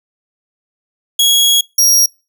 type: tone pair in turn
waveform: sawtooth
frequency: 3322 / 5640 Hz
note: G#7 / F8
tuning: 0 / +16 cents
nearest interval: major sixth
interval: 916 cents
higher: second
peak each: -5 dBFS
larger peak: neither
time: 1.19-1.61 / 1.78-2.06 s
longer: first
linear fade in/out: 5 ms
effects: noise-tail reverb RT60 0.3 s tail -25 dB re dry